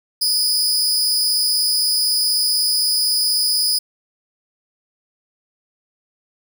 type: tone with amplitude modulation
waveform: sawtooth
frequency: 4978 Hz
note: D#8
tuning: in tune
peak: -9 dBFS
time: 0.21-3.79 s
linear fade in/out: 10 ms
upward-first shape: sine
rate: 279 Hz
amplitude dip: 85%
effects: none

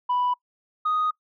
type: tone pair in turn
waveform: sine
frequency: 987.8 / 1244.6 Hz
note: B5 / D#6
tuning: 0 / 0 cents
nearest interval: major third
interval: 400 cents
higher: second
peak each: -19 dBFS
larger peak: neither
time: 0.09-0.34 / 0.85-1.11 s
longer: second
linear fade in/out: 10 ms
effects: noise-tail reverb RT60 0.1 s tail -24 dB re dry + tanh soft clip ceiling -18 dBFS

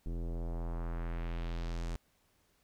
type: tone with low-pass filter sweep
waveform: square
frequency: 42.24 Hz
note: E1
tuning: 43 cents sharp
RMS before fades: -37 dBFS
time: 0.06-1.96 s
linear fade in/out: 0 ms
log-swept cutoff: 330 to 8300 Hz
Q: 1.3
effects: pink hiss -72 dBFS RMS until 2.63 s

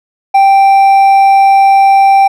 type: tone with hard clipping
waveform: triangle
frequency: 784 Hz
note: G5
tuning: in tune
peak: -4 dBFS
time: 0.34-2.28 s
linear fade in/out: 10 ms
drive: 7 dB
effects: none

